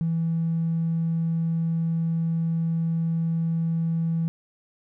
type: tone with tanh clipping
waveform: triangle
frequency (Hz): 164.81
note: E3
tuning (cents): 0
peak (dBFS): -21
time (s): 0.01-4.28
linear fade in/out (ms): 0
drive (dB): 1
effects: none